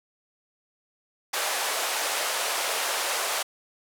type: band-pass noise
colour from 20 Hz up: pink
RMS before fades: -28 dBFS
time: 1.33-3.43 s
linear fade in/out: 10 ms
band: 530 to 13000 Hz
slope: 24 dB/octave
effects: none